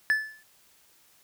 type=tone with exponential decay; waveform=triangle; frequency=1740 Hz; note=A6; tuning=20 cents flat; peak=-16 dBFS; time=0.1-0.43 s; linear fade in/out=0 ms; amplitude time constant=71 ms; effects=white hiss -61 dBFS RMS until 1.23 s